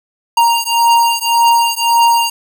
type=beating tone pair; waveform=square; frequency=932.3 / 934.1 Hz; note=A#5 / A#5; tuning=0 / +3 cents; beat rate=1.8 Hz; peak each=-13 dBFS; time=0.37-2.3 s; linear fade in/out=5 ms; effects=none